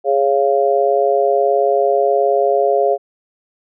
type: chord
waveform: sine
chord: Db major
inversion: second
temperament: just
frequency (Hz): 415.8 / 554.4 / 693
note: Ab4 / Db5 / F5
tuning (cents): +2 / 0 / -14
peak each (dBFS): -16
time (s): 0.04-2.98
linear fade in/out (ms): 50
effects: none